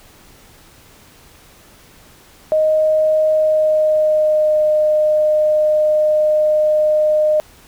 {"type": "tone with pitch glide", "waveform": "sine", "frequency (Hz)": [622.3, 611.6], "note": ["D#5", "D#5"], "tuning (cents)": [0, -30], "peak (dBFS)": -11, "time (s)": [2.52, 7.4], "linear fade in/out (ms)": 0, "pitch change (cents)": -30, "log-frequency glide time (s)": [3.31, 4.67], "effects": ["pink hiss -46 dBFS RMS until 7.67 s"]}